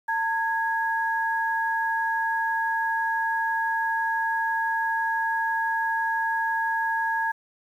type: tone pair together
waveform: sine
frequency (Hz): 903 / 1658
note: A5 / G#6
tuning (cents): +45 / -3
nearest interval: major seventh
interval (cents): 1052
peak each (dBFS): -25 / -26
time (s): 0.08-7.32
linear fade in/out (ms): 10
effects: 9-bit